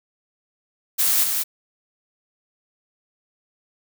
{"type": "noise with echo", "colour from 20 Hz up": "blue", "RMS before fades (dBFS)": -19, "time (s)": [0.98, 1.25], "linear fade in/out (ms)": 20, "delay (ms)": 190, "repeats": 1, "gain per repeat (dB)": -4, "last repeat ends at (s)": 1.44, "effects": []}